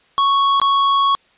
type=tone with dropouts; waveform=square; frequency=1108.7 Hz; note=C#6; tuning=in tune; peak=-13 dBFS; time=0.18-1.15 s; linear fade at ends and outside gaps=0 ms; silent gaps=0.599-0.616 s; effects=white hiss -55 dBFS RMS until 1.37 s + resampled to 8000 Hz

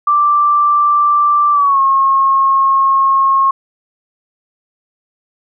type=tone with pitch glide; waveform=sine; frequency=1174.7 to 1083.4 Hz; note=D6 to C#6; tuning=0 to -40 cents; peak=-8 dBFS; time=0.07-3.51 s; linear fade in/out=5 ms; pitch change=-140 cents; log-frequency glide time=1.52-1.8 s; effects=none

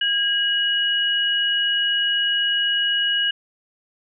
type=tone pair together; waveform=sine; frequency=1632 / 2908 Hz; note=G#6 / F#7; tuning=-31 / -31 cents; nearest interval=minor seventh; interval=1000 cents; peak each=-23 / -19 dBFS; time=0.01-3.31 s; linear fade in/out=5 ms; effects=none

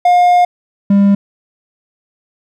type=tone pair in turn; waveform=triangle; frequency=712 / 199.8 Hz; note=F5 / G3; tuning=+33 / +33 cents; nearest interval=octave + minor seventh; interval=2200 cents; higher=first; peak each=-4 dBFS; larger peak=neither; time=0.05-0.45 / 0.9-1.15 s; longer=first; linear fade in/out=5 ms; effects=none

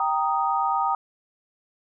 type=chord; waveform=sine; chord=Eb major; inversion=first; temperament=equal; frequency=784 / 932.3 / 1244.5 Hz; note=G5 / Bb5 / Eb6; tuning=0 / 0 / 0 cents; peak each=-25 dBFS; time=0-0.95 s; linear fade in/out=2 ms; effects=none

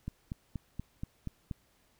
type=click train; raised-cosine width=5 ms; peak=-24 dBFS; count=7; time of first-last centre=0.08-1.512 s; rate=4.19 Hz; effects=pink hiss -69 dBFS RMS until 1.99 s

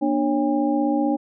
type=tone cluster; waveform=sine; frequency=241.1 / 296.9 / 551 / 806 Hz; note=B3 / D4 / C#5 / G5; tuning=-41 / +19 / -11 / +48 cents; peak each=-25 / -20 / -27 / -27 dBFS; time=0.01-1.17 s; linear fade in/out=20 ms; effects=none

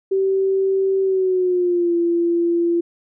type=tone with pitch glide; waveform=sine; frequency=385.6 to 341.6 Hz; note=G4 to F4; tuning=-28 to -38 cents; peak=-15 dBFS; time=0.11-2.81 s; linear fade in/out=10 ms; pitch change=-210 cents; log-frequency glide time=1.02-1.95 s; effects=none

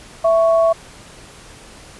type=tone pair together; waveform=sine; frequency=660.6 / 1111 Hz; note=E5 / C#6; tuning=+4 / +4 cents; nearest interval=major sixth; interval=900 cents; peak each=-11 / -21 dBFS; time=0.24-0.73 s; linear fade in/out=10 ms; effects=pink hiss -41 dBFS RMS until 1.99 s + resampled to 24000 Hz

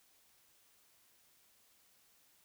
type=silence; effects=white hiss -69 dBFS RMS until 2.44 s

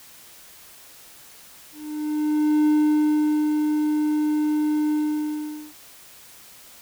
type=tone with ADSR envelope; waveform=triangle; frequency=302.5 Hz; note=D#4; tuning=49 cents flat; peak=-13 dBFS; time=1.72-5.74 s; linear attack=940 ms; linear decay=840 ms; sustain=-4 dB; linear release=810 ms; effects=white hiss -47 dBFS RMS until 6.81 s

